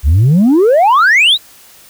sine exponential sweep, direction up, 63.6 to 4046 Hz, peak -3 dBFS, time 0.03-1.38 s, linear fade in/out 50 ms, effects tanh soft clip ceiling -4 dBFS + white hiss -41 dBFS RMS until 1.89 s

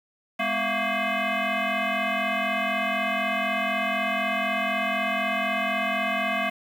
sine tone with frequency modulation, 712 Hz, F5, 33 cents sharp, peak -22 dBFS, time 0.39-6.5 s, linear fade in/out 10 ms, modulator 460 Hz, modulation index 4.4, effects tanh soft clip ceiling -18 dBFS + 8-bit

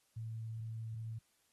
sine tone, 112.2 Hz, A2, 34 cents sharp, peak -40 dBFS, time 0.16-1.19 s, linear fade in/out 10 ms, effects white hiss -75 dBFS RMS until 1.52 s + AAC 32 kbps

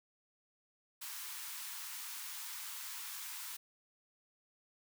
white high-pass noise, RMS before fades -45 dBFS, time 1.01-3.57 s, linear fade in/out 10 ms, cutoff 850 Hz, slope 96 dB/octave, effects none

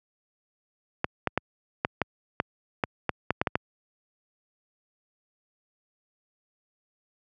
clicks, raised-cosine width 0.5 ms, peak -8 dBFS, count 12, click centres 1.044 / 1.273 / 1.376 / 1.849 / 2.017 / 2.401 / 2.838 / 3.093 / 3.306 / 3.415 / 3.472 / 3.555 s, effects high-pass 80 Hz 12 dB/octave

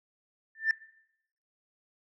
sine tone with exponential growth, 1781 Hz, A6, 21 cents sharp, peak -17 dBFS, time 0.55-0.71 s, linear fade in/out 2 ms, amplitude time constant 33 ms, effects noise-tail reverb RT60 0.8 s tail -22 dB re dry + tanh soft clip ceiling -19 dBFS

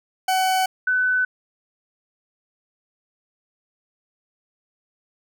40% pulse / sine tone pair in turn, 752 / 1504 Hz, F#5 / F#6, +28 / +28 cents, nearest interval octave, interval 1200 cents, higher second, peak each -17 dBFS, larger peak neither, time 0.28-0.66 / 0.87-1.25 s, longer neither, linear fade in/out 5 ms, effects none

